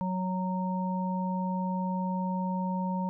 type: harmonic tone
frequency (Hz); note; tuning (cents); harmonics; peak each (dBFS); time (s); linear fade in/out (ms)
185; F#3; 0; 1 / 3 / 5; -29 / -40 / -34; 0.01-3.09; 0
effects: none